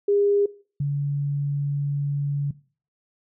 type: tone pair in turn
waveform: sine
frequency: 405.5 / 142.66 Hz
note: G#4 / D3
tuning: -41 / -50 cents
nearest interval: octave + tritone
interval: 1809 cents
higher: first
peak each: -17 / -21 dBFS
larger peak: first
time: 0.08-0.46 / 0.8-2.51 s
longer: second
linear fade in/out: 5 ms
effects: noise-tail reverb RT60 0.4 s tail -19 dB re dry